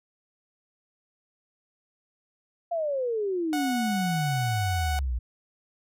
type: exponential sweep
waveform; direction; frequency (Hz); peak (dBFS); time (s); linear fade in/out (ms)
sine; down; 698.5 to 57.3; -25; 2.71-5.19; 10
type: tone with pitch glide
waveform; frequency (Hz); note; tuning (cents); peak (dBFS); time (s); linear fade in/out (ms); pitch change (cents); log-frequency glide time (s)
sawtooth; 735 to 741; F#5 to F#5; -12 to +2; -25; 3.53-4.99; 0; +14; 3.68-4.29
effects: none